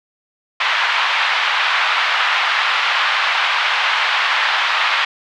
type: band-pass noise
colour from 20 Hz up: pink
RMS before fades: -17 dBFS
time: 0.6-5.05 s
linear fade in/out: 5 ms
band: 950 to 3500 Hz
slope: 24 dB/octave
effects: none